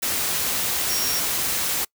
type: tone in noise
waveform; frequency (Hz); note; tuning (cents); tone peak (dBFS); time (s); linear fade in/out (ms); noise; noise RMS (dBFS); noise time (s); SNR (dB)
sine; 5588; F8; 0; -26; 0.89-1.2; 10; white; -24; 0.02-1.85; -5
effects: noise-tail reverb RT60 0.1 s tail -25 dB re dry